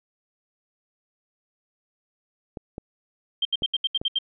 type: clicks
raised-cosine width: 2 ms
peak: -20 dBFS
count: 4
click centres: 2.572 / 2.781 / 3.622 / 4.015 s
type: tone bursts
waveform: sine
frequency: 3164 Hz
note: G7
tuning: 15 cents sharp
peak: -20 dBFS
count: 8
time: 3.42-4.187 s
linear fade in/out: 5 ms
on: 32 ms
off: 73 ms
effects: none